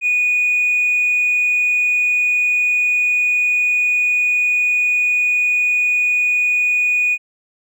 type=tone with hard clipping; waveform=triangle; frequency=2467 Hz; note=D#7; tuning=15 cents flat; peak=-13 dBFS; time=0.01-7.18 s; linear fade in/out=50 ms; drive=2 dB; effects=none